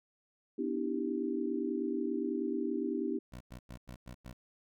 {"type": "chord", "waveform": "sine", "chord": "E minor seventh", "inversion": "second", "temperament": "equal with one note detuned", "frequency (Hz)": [246.9, 293.7, 323.6, 392], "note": ["B3", "D4", "E4", "G4"], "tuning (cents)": [0, 0, -32, 0], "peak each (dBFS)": -37, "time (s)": [0.58, 3.19], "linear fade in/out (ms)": 10}
{"type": "tone bursts", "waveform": "15% pulse", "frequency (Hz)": 61.74, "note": "B1", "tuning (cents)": 0, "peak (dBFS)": -38, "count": 6, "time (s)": [3.32, 4.331], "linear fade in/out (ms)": 10, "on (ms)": 86, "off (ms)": 99}
{"effects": []}